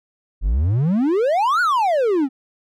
triangle exponential two-way sweep, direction up then down, 42 to 1494 to 252.7 Hz, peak -13 dBFS, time 0.41-2.29 s, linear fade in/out 50 ms, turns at 1.61 s, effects none

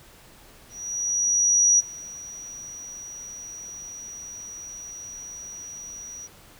sine tone with ADSR envelope, 5800 Hz, F#8, 35 cents flat, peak -14 dBFS, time 0.69-6.28 s, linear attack 1100 ms, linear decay 21 ms, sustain -22 dB, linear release 26 ms, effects pink hiss -51 dBFS RMS until 6.59 s

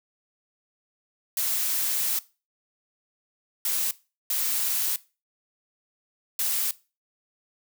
blue noise bursts at uneven times, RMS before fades -26 dBFS, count 4, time 1.37-2.19 / 3.65-3.91 / 4.3-4.96 / 6.39-6.71 s, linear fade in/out 2 ms, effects noise-tail reverb RT60 0.3 s tail -19 dB re dry

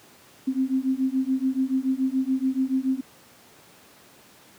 sine beating tone pair, 259.5 / 266.5 Hz, C4 / C4, -14 / +32 cents, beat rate 7 Hz, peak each -24 dBFS, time 0.47-3.01 s, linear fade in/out 10 ms, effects pink hiss -52 dBFS RMS until 4.58 s + high-pass 150 Hz 12 dB/octave

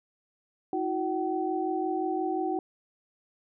sine tone cluster, 321.2 / 366.9 / 760 Hz, E4 / F#4 / F#5, -45 / -15 / +46 cents, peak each -31 dBFS, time 0.73-2.59 s, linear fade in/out 2 ms, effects none

